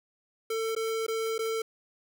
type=tone with dropouts; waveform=square; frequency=447.4 Hz; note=A4; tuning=29 cents sharp; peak=-29 dBFS; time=0.5-1.62 s; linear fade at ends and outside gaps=5 ms; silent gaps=0.751-0.763 / 1.066-1.081 / 1.381-1.39 s; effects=none